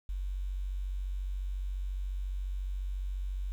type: tone with quantisation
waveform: sine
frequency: 47.15 Hz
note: F#1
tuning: 33 cents sharp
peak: -32 dBFS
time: 0.09-3.52 s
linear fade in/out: 0 ms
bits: 10
effects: none